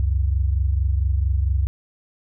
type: tone pair together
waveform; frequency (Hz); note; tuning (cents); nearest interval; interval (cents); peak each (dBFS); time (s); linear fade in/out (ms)
sine; 67.3 / 91.73; C2 / F#2; +49 / -14; perfect fourth; 537; -18 / -23; 0-1.67; 0
effects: none